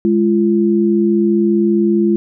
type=tone pair together; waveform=sine; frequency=207.7 / 342.6 Hz; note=G#3 / F4; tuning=0 / -33 cents; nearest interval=major sixth; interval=867 cents; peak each=-13 dBFS; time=0.05-2.16 s; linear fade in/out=0 ms; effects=none